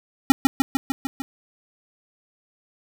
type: tone with echo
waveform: square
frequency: 269.7 Hz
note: C#4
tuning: 47 cents flat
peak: -9 dBFS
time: 0.3-0.32 s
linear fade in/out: 0 ms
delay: 150 ms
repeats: 6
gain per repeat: -3 dB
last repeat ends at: 1.22 s
effects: none